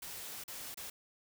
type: noise with dropouts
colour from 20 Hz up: white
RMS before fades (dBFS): -45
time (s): 0.02-0.9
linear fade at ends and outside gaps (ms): 5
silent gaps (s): 0.439-0.479 / 0.744-0.772
effects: none